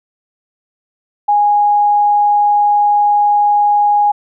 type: tone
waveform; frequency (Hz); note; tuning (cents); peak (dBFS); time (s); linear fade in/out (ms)
sine; 826; G#5; -10; -8; 1.28-4.12; 10
effects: none